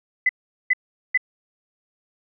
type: tone bursts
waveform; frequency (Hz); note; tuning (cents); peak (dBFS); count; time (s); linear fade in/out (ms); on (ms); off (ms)
sine; 2010; B6; +30; -14; 3; 0.26-1.176; 5; 32; 410
effects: none